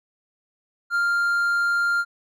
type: tone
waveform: triangle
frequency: 1397 Hz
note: F6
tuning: in tune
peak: -17 dBFS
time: 0.9-2.05 s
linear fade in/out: 50 ms
effects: none